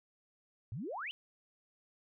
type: exponential sweep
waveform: sine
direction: up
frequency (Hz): 96.7 to 3136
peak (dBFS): -38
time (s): 0.72-1.11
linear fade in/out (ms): 0
effects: none